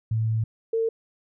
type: tone pair in turn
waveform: sine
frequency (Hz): 111.3 / 452.1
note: A2 / A4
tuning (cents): +20 / +47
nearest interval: 2 octaves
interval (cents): 2427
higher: second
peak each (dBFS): -21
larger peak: neither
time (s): 0.11-0.44 / 0.73-0.89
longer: first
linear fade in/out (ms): 5
effects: none